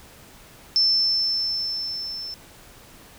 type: tone with level ramp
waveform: sine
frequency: 5310 Hz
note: E8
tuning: 12 cents sharp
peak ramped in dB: -15 to -31 dBFS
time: 0.76-2.34 s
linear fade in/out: 0 ms
effects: pink hiss -48 dBFS RMS until 3.18 s